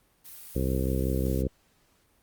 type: noise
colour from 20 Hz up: blue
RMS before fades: -45 dBFS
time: 0.24-1.43 s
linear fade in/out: 20 ms
type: harmonic tone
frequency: 65.41 Hz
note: C2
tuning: in tune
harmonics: 1 / 2 / 3 / 4 / 5 / 6 / 7 / 8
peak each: -28 / -31 / -33 / -34 / -35 / -36 / -36 / -37 dBFS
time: 0.55-1.48 s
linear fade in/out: 10 ms
effects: pink hiss -66 dBFS RMS until 2.22 s + Opus 32 kbps